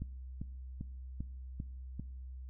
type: click train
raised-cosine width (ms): 5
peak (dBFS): -27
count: 6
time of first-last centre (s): 0.02-1.996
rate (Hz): 2.53
effects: noise-tail reverb RT60 0.8 s tail -20 dB re dry + added 64 Hz sine -43 dBFS peak until 2.49 s